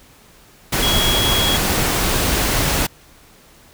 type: tone in noise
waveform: sine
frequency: 3322 Hz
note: G#7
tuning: in tune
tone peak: -18 dBFS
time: 0.82-1.57 s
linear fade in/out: 10 ms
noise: pink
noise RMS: -18 dBFS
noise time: 0.72-2.87 s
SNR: -3 dB
effects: pink hiss -48 dBFS RMS until 3.73 s